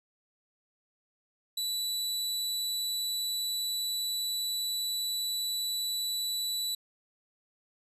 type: tone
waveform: sawtooth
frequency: 3955 Hz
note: B7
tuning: 2 cents sharp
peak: -27 dBFS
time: 1.57-6.75 s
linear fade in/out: 5 ms
effects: resampled to 32000 Hz